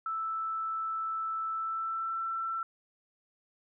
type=tone with pitch glide; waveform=sine; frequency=1318.5 to 1339.2 Hz; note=E6 to E6; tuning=0 to +27 cents; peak=-31 dBFS; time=0.06-2.63 s; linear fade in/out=2 ms; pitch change=+27 cents; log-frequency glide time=1.52-2.19 s; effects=none